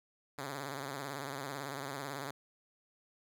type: tone with vibrato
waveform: 5% pulse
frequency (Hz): 138.59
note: C#3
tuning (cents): 0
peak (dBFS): -28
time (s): 0.38-2.31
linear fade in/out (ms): 5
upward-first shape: sine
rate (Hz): 18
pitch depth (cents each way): 95
effects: none